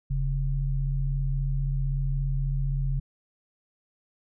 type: tone pair together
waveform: sine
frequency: 40.55 / 136.8 Hz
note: E1 / C#3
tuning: -28 / -23 cents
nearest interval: octave + major sixth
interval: 2105 cents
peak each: -26 / -27 dBFS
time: 0.1-3 s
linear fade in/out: 10 ms
effects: none